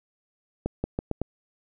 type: accelerating click train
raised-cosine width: 2 ms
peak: -13 dBFS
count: 5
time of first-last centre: 0.66-1.216 s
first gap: 180 ms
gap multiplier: 0.83
effects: none